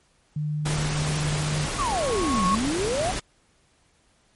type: tone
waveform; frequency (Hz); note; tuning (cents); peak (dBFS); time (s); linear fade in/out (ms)
sine; 150.5; D3; +43; -24; 0.36-1.66; 5
type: noise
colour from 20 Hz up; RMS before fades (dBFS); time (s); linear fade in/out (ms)
pink; -29; 0.65-3.2; 10
type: tone with exponential growth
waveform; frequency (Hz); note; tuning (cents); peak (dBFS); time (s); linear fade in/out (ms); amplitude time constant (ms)
sine; 1100; C#6; -14; -18; 1.3-2.55; 5; 270
type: exponential two-way sweep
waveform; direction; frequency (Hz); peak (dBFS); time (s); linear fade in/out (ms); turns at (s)
sine; down then up; 1244.5 to 174.61 to 778; -23; 1.78-3.12; 20; 2.46
effects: pink hiss -63 dBFS RMS until 4.35 s + MP3 48 kbps